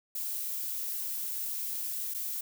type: noise with dropouts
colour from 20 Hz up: violet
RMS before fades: -35 dBFS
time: 0.15-2.41 s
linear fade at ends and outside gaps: 5 ms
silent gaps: 2.139-2.145 s
effects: none